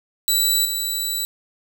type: tone with level steps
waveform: 15% pulse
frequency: 3951 Hz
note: B7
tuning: in tune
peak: -9 / -15 dBFS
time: 0.28-1.25 s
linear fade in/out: 0 ms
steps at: 0.65 s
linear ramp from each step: 2 ms
effects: none